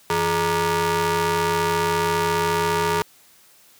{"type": "ring-modulated tone", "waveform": "sawtooth", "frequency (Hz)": 256.3, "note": "C4", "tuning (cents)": -36, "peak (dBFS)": -12, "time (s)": [0.1, 3.02], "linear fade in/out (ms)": 0, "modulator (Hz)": 678, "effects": ["white hiss -53 dBFS RMS until 3.79 s", "high-pass 80 Hz 12 dB/octave"]}